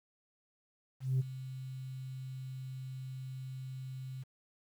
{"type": "tone with ADSR envelope", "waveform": "sine", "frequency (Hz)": 130.81, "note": "C3", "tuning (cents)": 0, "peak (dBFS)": -24, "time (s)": [1, 4.24], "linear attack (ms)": 200, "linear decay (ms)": 20, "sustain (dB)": -16, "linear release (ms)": 17, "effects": ["tanh soft clip ceiling -25 dBFS", "10-bit"]}